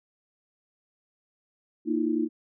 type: chord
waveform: sine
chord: Bb suspended fourth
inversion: none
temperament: equal with one note detuned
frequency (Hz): 233.1 / 311.1 / 342.2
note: Bb3 / Eb4 / F4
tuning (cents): 0 / 0 / -35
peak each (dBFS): -29 / -26 / -29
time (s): 1.85-2.29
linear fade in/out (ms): 50
effects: none